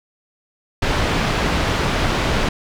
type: low-pass noise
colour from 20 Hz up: pink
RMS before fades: -19 dBFS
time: 0.82-2.49 s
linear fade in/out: 5 ms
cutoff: 3700 Hz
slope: 12 dB/octave
effects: none

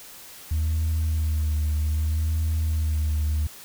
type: tone with vibrato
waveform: sine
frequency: 77.78 Hz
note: D#2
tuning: in tune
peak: -19 dBFS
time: 0.51-3.47 s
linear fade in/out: 5 ms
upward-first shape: sine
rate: 0.64 Hz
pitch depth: 44 cents each way
effects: tanh soft clip ceiling -19 dBFS + white hiss -44 dBFS RMS until 3.64 s

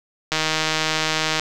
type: click train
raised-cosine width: 0.2 ms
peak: -3 dBFS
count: 170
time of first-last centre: 0.32-1.396 s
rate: 157 Hz
effects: none

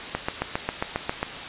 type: click train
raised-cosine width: 0.5 ms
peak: -9 dBFS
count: 9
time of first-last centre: 0.15-1.23 s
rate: 7.41 Hz
effects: white hiss -34 dBFS RMS until 1.48 s + resampled to 8000 Hz

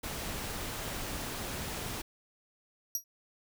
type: noise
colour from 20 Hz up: pink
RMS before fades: -38 dBFS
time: 0.03-2.02 s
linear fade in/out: 10 ms
type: tone with exponential decay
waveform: 25% pulse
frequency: 5740 Hz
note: F8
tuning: 47 cents sharp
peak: -21 dBFS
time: 2.95-3.04 s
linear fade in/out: 1 ms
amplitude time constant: 19 ms
effects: none

